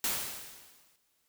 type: noise with exponential decay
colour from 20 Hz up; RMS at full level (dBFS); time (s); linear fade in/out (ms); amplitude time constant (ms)
white; -29; 0.04-0.96; 2; 200
effects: white hiss -74 dBFS RMS until 1.28 s